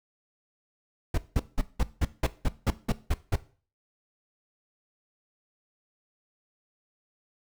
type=noise bursts; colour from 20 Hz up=brown; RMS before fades=-23 dBFS; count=11; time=1.14-3.358 s; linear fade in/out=5 ms; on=38 ms; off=180 ms; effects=noise-tail reverb RT60 0.4 s tail -17 dB re dry